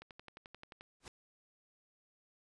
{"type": "click train", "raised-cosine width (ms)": 0.3, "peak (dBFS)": -34, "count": 10, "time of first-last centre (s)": [0.02, 0.809], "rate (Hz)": 11.4}
{"type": "noise with exponential growth", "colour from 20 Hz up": "pink", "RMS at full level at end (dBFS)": -45, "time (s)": [1, 1.08], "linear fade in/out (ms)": 2, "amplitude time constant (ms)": 17}
{"effects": ["resampled to 22050 Hz"]}